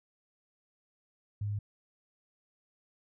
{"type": "tone", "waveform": "sine", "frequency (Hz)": 103.2, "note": "G#2", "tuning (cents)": -10, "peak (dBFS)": -31, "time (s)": [1.41, 1.59], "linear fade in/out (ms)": 5, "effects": []}